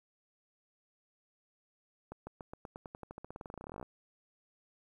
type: accelerating click train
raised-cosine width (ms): 1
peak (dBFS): -30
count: 30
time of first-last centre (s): 2.12-3.828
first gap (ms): 150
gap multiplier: 0.92
effects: 11-bit

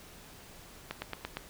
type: slowing click train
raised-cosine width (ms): 0.3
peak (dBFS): -19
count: 5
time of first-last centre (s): 0.91-1.37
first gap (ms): 110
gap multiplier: 1.03
effects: pink hiss -52 dBFS RMS until 1.49 s

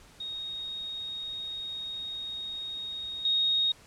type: tone with level steps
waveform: sine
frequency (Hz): 3736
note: A#7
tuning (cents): +3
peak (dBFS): -34 / -23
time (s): 0.2-3.72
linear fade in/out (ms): 5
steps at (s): 3.25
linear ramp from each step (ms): 2
effects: pink hiss -55 dBFS RMS until 3.86 s + low-pass 10000 Hz 12 dB/octave

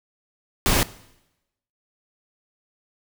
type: noise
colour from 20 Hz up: pink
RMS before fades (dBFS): -19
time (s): 0.66-0.83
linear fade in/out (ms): 0
effects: noise-tail reverb RT60 0.9 s tail -19 dB re dry

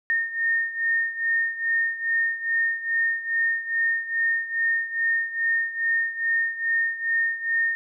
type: beating tone pair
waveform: sine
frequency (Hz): 1831 / 1833.4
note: A#6 / A#6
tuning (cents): -32 / -29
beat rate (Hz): 2.4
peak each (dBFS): -23 / -27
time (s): 0.1-7.75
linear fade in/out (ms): 0
effects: none

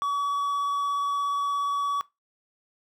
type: tone with vibrato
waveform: triangle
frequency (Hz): 1136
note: C#6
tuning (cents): +42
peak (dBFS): -22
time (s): 0.02-2.01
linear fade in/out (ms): 0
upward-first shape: sine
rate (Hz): 17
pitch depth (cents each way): 8
effects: noise-tail reverb RT60 0.2 s tail -19 dB re dry

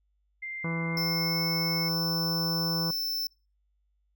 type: tone with pitch glide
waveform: sine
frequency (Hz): 2093 to 2182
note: C7 to C#7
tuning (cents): 0 to -28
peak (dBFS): -34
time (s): 0.42-1.89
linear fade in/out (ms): 10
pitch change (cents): +72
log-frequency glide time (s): 0.85-1.42
type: harmonic tone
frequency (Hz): 165.8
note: E3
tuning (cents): +10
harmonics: 1 / 2 / 3 / 4 / 5 / 6 / 7 / 8 / 9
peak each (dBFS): -30 / -40 / -39 / -47 / -48 / -43 / -44 / -54 / -47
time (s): 0.64-2.91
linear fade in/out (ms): 5
type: tone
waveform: square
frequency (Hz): 5320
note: E8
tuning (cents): +15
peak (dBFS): -29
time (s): 0.97-3.27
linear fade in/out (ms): 2
effects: noise-tail reverb RT60 0.3 s tail -25 dB re dry + added 50 Hz sine -69 dBFS peak until 4.15 s

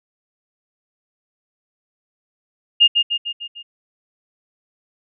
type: tone with echo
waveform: sine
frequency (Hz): 2828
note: F7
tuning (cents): +21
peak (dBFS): -7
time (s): 2.8-2.88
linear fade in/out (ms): 20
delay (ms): 150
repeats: 5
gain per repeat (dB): -5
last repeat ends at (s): 3.63
effects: none

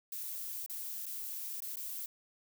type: noise with dropouts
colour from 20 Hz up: violet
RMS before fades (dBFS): -41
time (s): 0.12-2.06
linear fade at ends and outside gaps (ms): 2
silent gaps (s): 0.662-0.697 / 1.057-1.064 / 1.604-1.621 / 1.758-1.769
effects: none

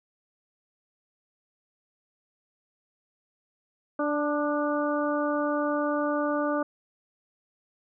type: harmonic tone with a mistuned harmonic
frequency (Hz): 293.7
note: D4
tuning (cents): 0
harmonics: 1 / 2 / 3 / 4 / 5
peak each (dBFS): -28 / -28 / -36 / -32 / -36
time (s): 3.99-6.63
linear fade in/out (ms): 5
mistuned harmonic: 4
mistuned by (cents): +23
effects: none

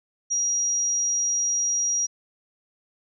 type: tone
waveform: sine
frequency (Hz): 5730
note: F8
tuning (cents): +44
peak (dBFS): -21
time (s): 0.3-2.07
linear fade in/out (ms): 20
effects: none

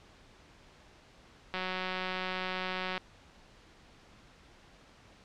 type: click train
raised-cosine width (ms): 0.3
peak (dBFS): -19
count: 267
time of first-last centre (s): 1.54-2.978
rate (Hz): 185
effects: pink hiss -58 dBFS RMS until 5.24 s + low-pass 5000 Hz 12 dB/octave

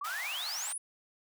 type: exponential sweep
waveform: sine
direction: up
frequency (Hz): 1100 to 10548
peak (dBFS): -35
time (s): 0.01-0.78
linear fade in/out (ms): 5
type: high-pass noise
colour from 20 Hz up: pink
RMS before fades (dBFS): -42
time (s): 0.04-0.73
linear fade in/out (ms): 10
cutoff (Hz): 700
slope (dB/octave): 48
effects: none

